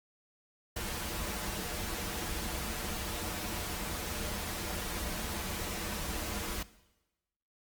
pink noise with comb filter, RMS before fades -37 dBFS, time 0.76-6.63 s, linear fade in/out 5 ms, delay 7.5 ms, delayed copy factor -0.65, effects noise-tail reverb RT60 1.0 s tail -18 dB re dry + Opus 48 kbps

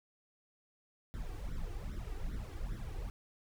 brown noise with flanger, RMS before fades -40 dBFS, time 1.14-3.1 s, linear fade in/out 0 ms, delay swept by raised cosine 0.53 to 2.63 ms, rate 2.5 Hz, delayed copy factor +0.95, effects none

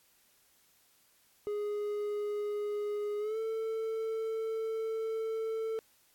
triangle tone with pitch glide, 415.3 to 445.1 Hz, G#4 to A4, 0 to +20 cents, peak -30 dBFS, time 1.47-5.79 s, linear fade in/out 0 ms, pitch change +120 cents, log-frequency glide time 3.19-3.38 s, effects white hiss -67 dBFS RMS until 6.14 s + AAC 64 kbps

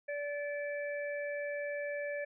harmonic tone, 579 Hz, D5, 25 cents flat, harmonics 1 / 3 / 4, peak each -36 / -42 / -46 dBFS, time 0.08-2.25 s, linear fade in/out 10 ms, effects none

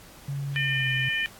sine tone with pitch glide, 140 to 129.87 Hz, C#3 to C3, +18 to -13 cents, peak -28 dBFS, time 0.28-1.09 s, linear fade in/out 5 ms, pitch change -131 cents, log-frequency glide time 0.55-0.87 s
harmonic tone, 603 Hz, D5, 46 cents sharp, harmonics 3 / 4 / 5, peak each -27 / -29 / -31 dBFS, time 0.56-1.26 s, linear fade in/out 0 ms
effects pink hiss -49 dBFS RMS until 1.39 s + AAC 64 kbps

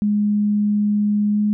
sine tone with pitch glide, 207.7 to 209.3 Hz, G#3 to G#3, 0 to +14 cents, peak -15 dBFS, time 0.02-1.53 s, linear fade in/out 0 ms, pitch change +14 cents, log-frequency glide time 1.32-1.4 s, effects none

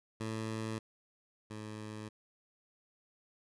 15% pulse tone pair in turn, 110.6 / 107.51 Hz, A2 / A2, +9 / -40 cents, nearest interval unison, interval 49 cents, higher first, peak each -30 / -36 dBFS, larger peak first, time 0.2-0.79 / 1.5-2.09 s, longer neither, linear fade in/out 10 ms, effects resampled to 24000 Hz

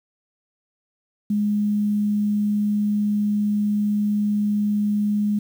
sine tone, 207.7 Hz, G#3, in tune, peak -18 dBFS, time 1.3-5.39 s, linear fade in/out 5 ms, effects 8-bit

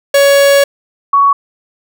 45% pulse / sine tone pair in turn, 560 / 1120 Hz, C#5 / C#6, +18 / +18 cents, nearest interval octave, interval 1200 cents, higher second, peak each -5 dBFS, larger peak neither, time 0.14-0.64 / 1.13-1.33 s, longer first, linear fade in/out 5 ms, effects none

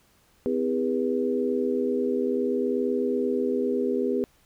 sine tone cluster, 254.6 / 322.6 / 404.9 / 485.5 Hz, C4 / E4 / G#4 / B4, -47 / -37 / -44 / -30 cents, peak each -27 / -35 / -26 / -29 dBFS, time 0.46-4.24 s, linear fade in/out 0 ms, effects pink hiss -62 dBFS RMS until 4.45 s

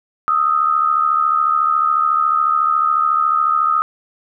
sine tone pair together, 1244.5 / 1318.5 Hz, D#6 / E6, 0 / 0 cents, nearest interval minor second, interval 100 cents, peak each -14 / -18 dBFS, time 0.28-3.82 s, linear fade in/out 0 ms, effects none

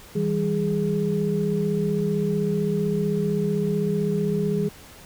sine tone cluster, 161.8 / 197.5 / 415.4 Hz, E3 / G3 / G#4, -32 / +13 / 0 cents, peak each -25 dBFS, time 0.15-4.69 s, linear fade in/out 10 ms, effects pink hiss -46 dBFS RMS until 5.05 s

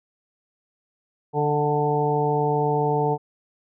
harmonic tone with a mistuned harmonic, 147.8 Hz, D3, 11 cents sharp, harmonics 1 / 2 / 3 / 4 / 5 / 6, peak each -25 / -31 / -23 / -35 / -26 / -26 dBFS, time 1.33-3.18 s, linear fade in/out 50 ms, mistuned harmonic 4, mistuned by +35 cents, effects none

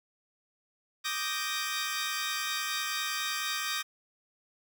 15% pulse chord, Eb major seventh, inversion third, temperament equal, 1174.7 / 1244.5 / 1568 / 1864.7 Hz, D6 / Eb6 / G6 / Bb6, 0 / 0 / 0 / 0 cents, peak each -31 / -31 / -30 / -30 dBFS, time 1.04-3.83 s, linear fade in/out 20 ms, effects none

